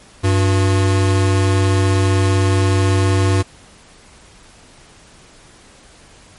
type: tone pair together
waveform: square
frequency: 97 / 360.6 Hz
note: G2 / F#4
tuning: -18 / -45 cents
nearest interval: octave + major seventh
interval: 2273 cents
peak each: -13 / -22 dBFS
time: 0.23-3.43 s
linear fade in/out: 20 ms
effects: pink hiss -45 dBFS RMS until 6.38 s + MP3 48 kbps